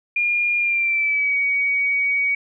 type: tone with pitch glide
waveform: sine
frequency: 2416 to 2254 Hz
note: D7 to C#7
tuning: +48 to +28 cents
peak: -17 dBFS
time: 0.16-2.35 s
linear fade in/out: 5 ms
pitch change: -120 cents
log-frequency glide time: 0.58-1.37 s
effects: none